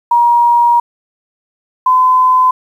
sine tone pair in turn, 950 / 1018.6 Hz, A#5 / C6, +33 / -47 cents, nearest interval minor second, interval 120 cents, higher second, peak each -6 dBFS, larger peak neither, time 0.11-0.8 / 1.86-2.51 s, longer first, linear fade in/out 5 ms, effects 7-bit

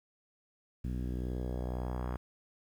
sawtooth tone with low-pass filter sweep, 61.9 Hz, B1, 5 cents sharp, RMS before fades -36 dBFS, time 0.84-2.17 s, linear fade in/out 5 ms, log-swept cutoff 220 to 1300 Hz, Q 1.6, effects 10-bit

